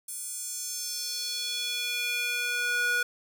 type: tone with high-pass filter sweep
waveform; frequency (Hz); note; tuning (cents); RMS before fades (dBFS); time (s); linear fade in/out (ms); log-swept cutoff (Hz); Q
square; 484.6; B4; -33; -31; 0.08-3.03; 5; 9600 to 1300; 2.5
effects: none